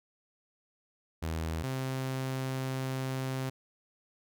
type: tone pair in turn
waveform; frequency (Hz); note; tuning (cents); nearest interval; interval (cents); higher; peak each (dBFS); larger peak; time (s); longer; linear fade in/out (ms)
sawtooth; 80.8 / 131.62; E2 / C3; -34 / +11; minor sixth; 845; second; -28; neither; 1.22-1.63 / 1.63-3.5; second; 10
effects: none